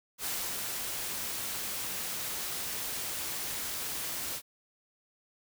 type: noise with ADSR envelope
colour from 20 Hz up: white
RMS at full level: -34 dBFS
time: 0.18-4.42 s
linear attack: 75 ms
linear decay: 330 ms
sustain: -2 dB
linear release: 66 ms
effects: none